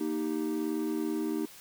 triangle chord, Eb major, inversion second, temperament equal, 233.1 / 311.1 / 392 Hz, Bb3 / Eb4 / G4, 0 / 0 / 0 cents, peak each -34 / -29 / -34 dBFS, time 0-1.46 s, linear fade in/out 10 ms, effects white hiss -51 dBFS RMS until 1.6 s

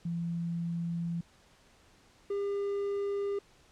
sine / triangle tone pair in turn, 169.5 / 401.7 Hz, E3 / G4, +49 / +42 cents, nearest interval octave + minor third, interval 1493 cents, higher second, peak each -31 / -28 dBFS, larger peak second, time 0.05-1.21 / 2.3-3.39 s, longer first, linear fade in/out 5 ms, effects pink hiss -62 dBFS RMS until 3.71 s + low-pass 8000 Hz 12 dB/octave

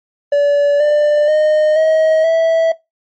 triangle tone with pitch steps, 575 / 593.9 / 613.4 / 633.6 / 654.4 Hz, D5 / D5 / D#5 / D#5 / E5, -37 / +19 / -25 / +31 / -13 cents, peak -7 dBFS, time 0.32-2.72 s, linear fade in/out 5 ms, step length 480 ms, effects noise-tail reverb RT60 0.2 s tail -20 dB re dry + MP3 32 kbps

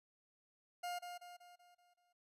40% pulse tone with echo, 708 Hz, F5, 23 cents sharp, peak -40 dBFS, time 0.83-0.99 s, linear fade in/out 10 ms, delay 190 ms, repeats 6, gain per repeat -6 dB, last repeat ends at 2.13 s, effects noise-tail reverb RT60 0.2 s tail -20 dB re dry + resampled to 32000 Hz

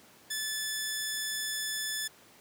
10% pulse tone, 1739 Hz, A6, 21 cents flat, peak -23 dBFS, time 0.3-2.08 s, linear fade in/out 10 ms, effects pink hiss -57 dBFS RMS until 2.4 s + high-pass 150 Hz 12 dB/octave

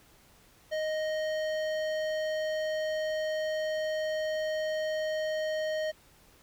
sine tone with hard clipping, 622.3 Hz, D#5, in tune, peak -31 dBFS, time 0.71-5.92 s, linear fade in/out 20 ms, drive 14 dB, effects pink hiss -60 dBFS RMS until 6.42 s

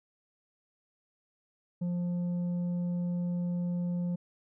sine tone with tanh clipping, 175.8 Hz, F3, 12 cents sharp, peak -30 dBFS, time 1.81-4.16 s, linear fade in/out 10 ms, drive 5 dB, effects none

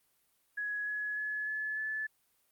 sine tone with pitch steps, 1676 / 1690.6 / 1705.3 / 1720.1 / 1735.1 Hz, G#6 / G#6 / G#6 / A6 / A6, +15 / +30 / +45 / -40 / -25 cents, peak -33 dBFS, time 0.57-2.07 s, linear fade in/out 10 ms, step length 300 ms, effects white hiss -73 dBFS RMS until 2.51 s + Opus 32 kbps

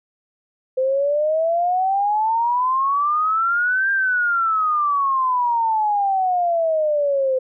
sine exponential two-way sweep, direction up then down, 513 to 1600 to 513 Hz, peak -16 dBFS, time 0.77-7.39 s, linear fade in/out 10 ms, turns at 3.91 s, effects none

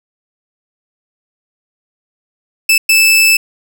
sawtooth tone bursts at uneven times, 2630 Hz, E7, 5 cents flat, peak -3 dBFS, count 2, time 2.69-2.78 / 2.89-3.37 s, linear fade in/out 5 ms, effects none

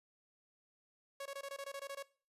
sawtooth tone bursts, 554.4 Hz, C#5, in tune, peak -38 dBFS, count 11, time 1.2-2.027 s, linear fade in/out 5 ms, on 57 ms, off 20 ms, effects noise-tail reverb RT60 0.4 s tail -20 dB re dry + resampled to 32000 Hz

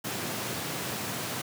pink high-pass noise, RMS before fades -34 dBFS, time 0.04-1.42 s, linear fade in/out 10 ms, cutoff 100 Hz, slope 48 dB/octave, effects none

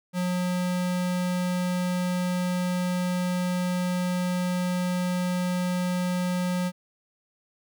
square tone, 180 Hz, F#3, 47 cents flat, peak -25 dBFS, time 0.13-6.72 s, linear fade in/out 50 ms, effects none

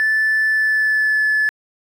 triangle tone with pitch glide, 1752 to 1727.9 Hz, A6 to A6, -8 to -32 cents, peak -11 dBFS, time 0-1.49 s, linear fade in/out 0 ms, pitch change -24 cents, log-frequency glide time 0.47-1.24 s, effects tanh soft clip ceiling -10 dBFS

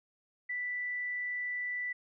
sine tone, 1975.5 Hz, B6, in tune, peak -33 dBFS, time 0.49-1.93 s, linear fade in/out 10 ms, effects none

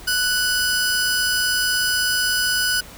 sawtooth tone pair together, 1484 / 4992 Hz, F#6 / D#8, +5 / +5 cents, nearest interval octave + major sixth, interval 2100 cents, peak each -16 / -20 dBFS, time 0.07-2.81 s, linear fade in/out 10 ms, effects added 50 Hz sine -45 dBFS peak until 2.97 s + pink hiss -41 dBFS RMS until 2.97 s

